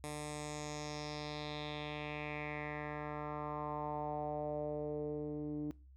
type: tone with low-pass filter sweep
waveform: 10% pulse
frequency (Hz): 149.4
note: D3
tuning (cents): +30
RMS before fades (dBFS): -41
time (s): 0.04-5.71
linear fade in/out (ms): 0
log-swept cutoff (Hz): 10000 to 300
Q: 3.4
effects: noise-tail reverb RT60 0.3 s tail -21 dB re dry + added 66 Hz sine -56 dBFS peak until 5.96 s